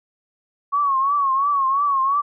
sine tone with vibrato, 1108.7 Hz, C#6, in tune, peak -16 dBFS, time 0.72-2.22 s, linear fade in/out 20 ms, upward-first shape triangle, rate 2.9 Hz, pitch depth 100 cents each way, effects none

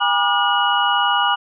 sine tone cluster, 808 / 966 / 1197 / 1432 / 2916 Hz, G#5 / B5 / D6 / F6 / F#7, -48 / -39 / +33 / +43 / -26 cents, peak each -21 dBFS, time 0-1.36 s, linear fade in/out 20 ms, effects none

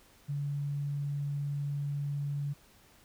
sine tone, 143.1 Hz, D3, 45 cents flat, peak -31 dBFS, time 0.28-2.54 s, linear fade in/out 20 ms, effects pink hiss -61 dBFS RMS until 3.04 s

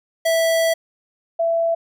square / sine tone pair in turn, 657 / 666.9 Hz, E5 / E5, -6 / +20 cents, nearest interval unison, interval 26 cents, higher second, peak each -16 dBFS, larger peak neither, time 0.25-0.74 / 1.39-1.75 s, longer first, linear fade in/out 10 ms, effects none

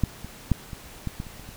clicks, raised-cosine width 5 ms, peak -8 / -24 / -7 / -24 / -16 / -18 / -28 / -30 / -29 dBFS, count 9, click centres 0.037 / 0.246 / 0.517 / 0.732 / 1.073 / 1.201 / 1.268 / 1.396 / 1.49 s, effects pink hiss -45 dBFS RMS until 1.56 s

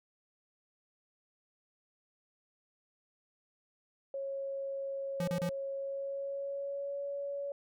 sine tone with pitch glide, 548 to 563.4 Hz, C#5 to C#5, -20 to +28 cents, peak -35 dBFS, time 4.14-7.52 s, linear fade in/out 2 ms, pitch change +48 cents, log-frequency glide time 5.73-7.05 s
square tone bursts, 171.7 Hz, F3, 29 cents flat, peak -33 dBFS, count 3, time 5.2-5.492 s, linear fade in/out 2 ms, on 76 ms, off 32 ms
effects none

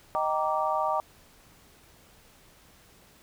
sine chord, Eb major seventh, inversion none, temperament just, 622.3 / 777.8 / 933.4 / 1166.7 Hz, Eb5 / G5 / Bb5 / D6, 0 / -14 / +2 / -12 cents, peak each -30 dBFS, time 0.15-1 s, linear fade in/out 0 ms, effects pink hiss -57 dBFS RMS until 3.22 s

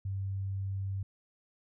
sine tone, 97.2 Hz, G2, 14 cents flat, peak -32 dBFS, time 0.05-1.03 s, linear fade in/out 5 ms, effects none

